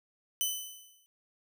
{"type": "tone with exponential decay", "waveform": "10% pulse", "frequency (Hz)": 3017, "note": "F#7", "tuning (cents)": 33, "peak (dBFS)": -18, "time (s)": [0.41, 1.06], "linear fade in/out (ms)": 0, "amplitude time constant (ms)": 140, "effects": []}